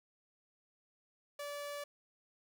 sawtooth tone, 578 Hz, D5, 28 cents flat, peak -37 dBFS, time 1.39-1.84 s, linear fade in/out 5 ms, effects none

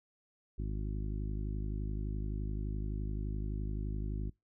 harmonic tone, 51.7 Hz, G#1, 7 cents flat, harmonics 1 / 2 / 3 / 4 / 5 / 6 / 7, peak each -35 / -41 / -45 / -47 / -49 / -51 / -52 dBFS, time 0.58-4.3 s, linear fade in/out 10 ms, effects noise-tail reverb RT60 0.2 s tail -25 dB re dry

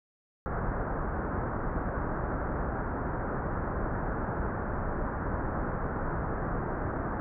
pink low-pass noise, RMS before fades -32 dBFS, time 0.46-7.2 s, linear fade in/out 0 ms, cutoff 1600 Hz, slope 48 dB/octave, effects none

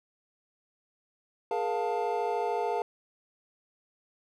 triangle tone cluster, 417.9 / 471.5 / 704 / 886 Hz, G#4 / A#4 / F5 / A5, +11 / +20 / +14 / +12 cents, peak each -31 dBFS, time 1.51-2.82 s, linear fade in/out 2 ms, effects none

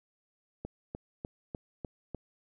click train, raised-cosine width 2 ms, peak -24 dBFS, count 6, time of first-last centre 0.65-2.147 s, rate 3.34 Hz, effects none

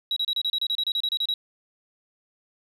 sine tone bursts, 3866 Hz, B7, 38 cents flat, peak -21 dBFS, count 15, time 0.11-1.34 s, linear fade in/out 2 ms, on 54 ms, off 30 ms, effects tanh soft clip ceiling -19 dBFS

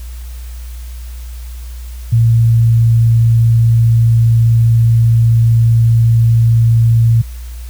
sine tone, 115.1 Hz, A#2, 22 cents flat, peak -6 dBFS, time 2.12-7.22 s, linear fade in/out 10 ms, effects added 60 Hz sine -24 dBFS peak until 7.69 s + white hiss -41 dBFS RMS until 7.69 s

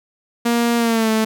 sawtooth tone with pitch glide, 235.6 to 219.8 Hz, A#3 to A3, +19 to -2 cents, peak -11 dBFS, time 0.45-1.25 s, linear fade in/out 10 ms, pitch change -121 cents, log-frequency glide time 0.77-1.1 s, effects none

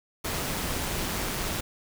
pink noise with amplitude modulation, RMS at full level -29 dBFS, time 0.24-1.61 s, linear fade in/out 10 ms, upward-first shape sine, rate 185 Hz, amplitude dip 35%, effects none

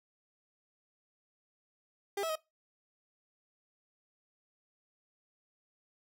30% pulse tone with pitch steps, 400.6 / 651 / 629 Hz, G4 / E5 / D#5, +38 / -22 / +19 cents, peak -30 dBFS, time 2.17-2.356 s, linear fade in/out 5 ms, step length 62 ms, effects noise-tail reverb RT60 0.2 s tail -19 dB re dry

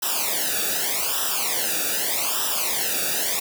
white noise with flanger, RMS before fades -24 dBFS, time 0.02-3.4 s, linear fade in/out 10 ms, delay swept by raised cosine 0.45 to 0.97 ms, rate 0.83 Hz, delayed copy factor -1, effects none

